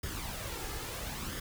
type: noise with flanger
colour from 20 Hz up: pink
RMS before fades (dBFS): -39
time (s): 0.03-1.4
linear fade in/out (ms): 5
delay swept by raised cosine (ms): 0.59 to 2.39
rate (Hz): 0.74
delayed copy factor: +0.55
effects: none